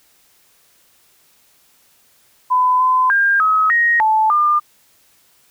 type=tone with pitch steps; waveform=sine; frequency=1006 / 1020 / 1604 / 1276 / 1876 / 872 / 1202 Hz; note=B5 / C6 / G6 / D#6 / A#6 / A5 / D6; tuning=+32 / -44 / +39 / +43 / +11 / -16 / +40 cents; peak=-11 dBFS; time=2.5-4.6 s; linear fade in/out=20 ms; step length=300 ms; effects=white hiss -55 dBFS RMS until 5.5 s